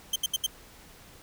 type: tone bursts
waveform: sawtooth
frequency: 3136 Hz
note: G7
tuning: in tune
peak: -21 dBFS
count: 4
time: 0.13-0.465 s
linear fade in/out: 5 ms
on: 29 ms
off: 73 ms
effects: pink hiss -52 dBFS RMS until 1.22 s